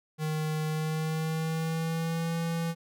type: tone with pitch glide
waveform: square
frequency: 155.3 to 166.45 Hz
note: D#3 to E3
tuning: -3 to +17 cents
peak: -29 dBFS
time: 0.18-2.75 s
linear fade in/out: 50 ms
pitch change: +120 cents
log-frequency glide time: 0.66-2.37 s
effects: none